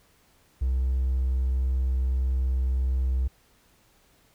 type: tone with hard clipping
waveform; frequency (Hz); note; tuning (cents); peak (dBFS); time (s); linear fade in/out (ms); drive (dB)
triangle; 64.4; C2; -27; -22; 0.61-3.28; 10; 3
effects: pink hiss -62 dBFS RMS until 4.34 s